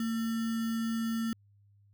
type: tone with sample-and-hold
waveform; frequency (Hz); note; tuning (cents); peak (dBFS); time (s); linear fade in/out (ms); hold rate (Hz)
sine; 227.3; A#3; -43; -29; 0-1.33; 2; 1575
effects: added 101 Hz sine -60 dBFS peak until 1.93 s